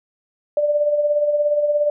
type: tone with tremolo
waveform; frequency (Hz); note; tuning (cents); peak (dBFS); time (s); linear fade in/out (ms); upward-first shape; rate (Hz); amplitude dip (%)
sine; 590; D5; +8; -13; 0.57-1.9; 2; sine; 17; 50
effects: none